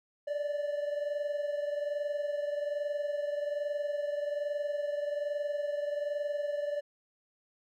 triangle tone pair together, 580.8 / 602 Hz, D5 / D5, -19 / +43 cents, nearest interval minor second, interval 62 cents, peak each -30 / -36 dBFS, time 0.27-6.81 s, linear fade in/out 10 ms, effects none

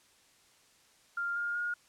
sine tone with pitch steps, 1396.9 / 1413.1 / 1429.6 Hz, F6 / F6 / F6, 0 / +20 / +40 cents, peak -31 dBFS, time 1.17-1.74 s, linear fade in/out 5 ms, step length 190 ms, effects white hiss -64 dBFS RMS until 1.88 s + low-pass 9000 Hz 12 dB/octave

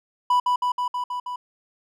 triangle tone with echo, 987.8 Hz, B5, in tune, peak -14 dBFS, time 0.3-0.4 s, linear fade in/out 5 ms, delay 160 ms, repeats 6, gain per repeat -2 dB, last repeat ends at 1.36 s, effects none

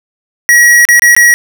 square tone with dropouts, 1911 Hz, A#6, 43 cents sharp, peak -3 dBFS, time 0.49-1.34 s, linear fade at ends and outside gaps 0 ms, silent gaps 0.852-0.888 / 0.995-1.021 / 1.15-1.165 s, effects none

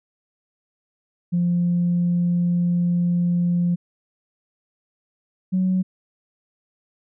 sine tone pair in turn, 174.61 / 185.52 Hz, F3 / F#3, 0 / +5 cents, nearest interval minor second, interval 105 cents, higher second, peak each -16 dBFS, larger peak neither, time 1.32-3.76 / 5.52-5.83 s, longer first, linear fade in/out 20 ms, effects tanh soft clip ceiling -13 dBFS

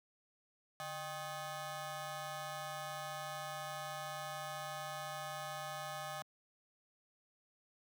20% pulse ring-modulated tone, 466.2 Hz, A#4, in tune, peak -33 dBFS, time 0.8-6.22 s, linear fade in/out 0 ms, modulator 321 Hz, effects high-pass 200 Hz 12 dB/octave

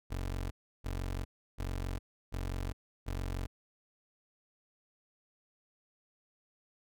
25% pulse tone bursts, 45.71 Hz, F#1, 20 cents flat, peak -31 dBFS, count 5, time 0.1-3.47 s, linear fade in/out 20 ms, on 410 ms, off 330 ms, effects none

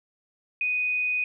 sine tone, 2489 Hz, D#7, in tune, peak -23 dBFS, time 0.61-1.24 s, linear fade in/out 2 ms, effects none

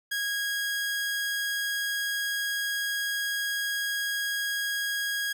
sawtooth tone, 1644 Hz, G#6, 18 cents flat, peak -24 dBFS, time 0.11-5.33 s, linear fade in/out 10 ms, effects none

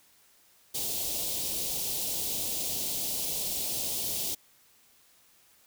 white band-stop noise, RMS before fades -32 dBFS, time 0.74-4.35 s, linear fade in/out 10 ms, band 740 to 3000 Hz, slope 24 dB/octave, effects white hiss -62 dBFS RMS until 5.66 s

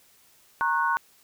sine chord, F# major, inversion first, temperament equal with one note detuned, 932.3 / 1087.8 / 1480 Hz, A#5 / C#6 / F#6, 0 / -33 / 0 cents, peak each -26 dBFS, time 0.61-0.97 s, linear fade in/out 0 ms, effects white hiss -59 dBFS RMS until 1.23 s

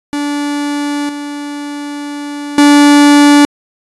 45% pulse tone with level steps, 290 Hz, D4, 22 cents flat, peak -14 / -20 / -3 dBFS, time 0.13-3.45 s, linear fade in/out 0 ms, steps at 1.09 / 2.58 s, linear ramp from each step 2 ms, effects resampled to 24000 Hz

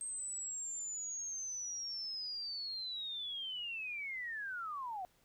sine linear sweep, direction down, 8372 to 707 Hz, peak -39 dBFS, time 0.01-5.05 s, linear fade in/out 0 ms, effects pink hiss -71 dBFS RMS until 5.24 s

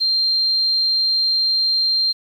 sine tone, 4174 Hz, C8, 5 cents flat, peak -15 dBFS, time 0-2.13 s, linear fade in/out 20 ms, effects 8-bit

